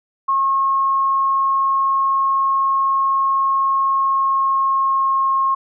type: tone with pitch glide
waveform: sine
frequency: 1084 to 1077.1 Hz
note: C#6 to C6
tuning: -39 to +50 cents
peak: -14 dBFS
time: 0.28-5.55 s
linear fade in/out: 10 ms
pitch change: -11 cents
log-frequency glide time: 3.92-5.35 s
effects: none